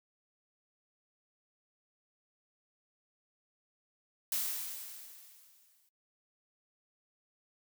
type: noise with exponential decay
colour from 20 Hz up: blue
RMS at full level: -32 dBFS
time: 4.32-5.89 s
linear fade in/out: 2 ms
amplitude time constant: 340 ms
effects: noise-tail reverb RT60 0.1 s tail -20 dB re dry